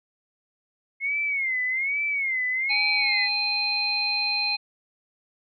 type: tone with vibrato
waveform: sine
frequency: 2156 Hz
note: C#7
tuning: 49 cents flat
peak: -23 dBFS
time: 1-3.29 s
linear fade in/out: 50 ms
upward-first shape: sine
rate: 1.2 Hz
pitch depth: 130 cents each way
type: harmonic tone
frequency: 827 Hz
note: G#5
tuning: 8 cents flat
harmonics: 1 / 3 / 5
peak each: -34 / -26 / -25 dBFS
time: 2.69-4.57 s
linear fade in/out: 20 ms
effects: none